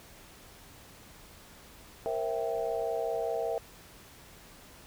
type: chord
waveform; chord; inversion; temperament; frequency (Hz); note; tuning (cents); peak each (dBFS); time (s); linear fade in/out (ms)
sine; C dominant seventh; third; equal with one note detuned; 466.2 / 531.5 / 659.3 / 784; Bb4 / C5 / E5 / G5; 0 / +27 / 0 / 0; -33 / -38 / -33 / -38; 2.06-3.58; 0
effects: pink hiss -53 dBFS RMS until 4.86 s